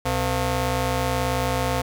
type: ring-modulated tone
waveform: 15% pulse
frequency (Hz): 192.5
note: G3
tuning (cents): -31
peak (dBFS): -12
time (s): 0.05-1.82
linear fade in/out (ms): 10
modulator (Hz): 318
effects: none